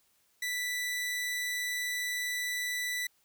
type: tone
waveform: sawtooth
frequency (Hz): 1975.5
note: B6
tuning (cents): 0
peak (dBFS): -28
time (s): 0.42-3.07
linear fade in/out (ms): 5
effects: white hiss -70 dBFS RMS until 3.24 s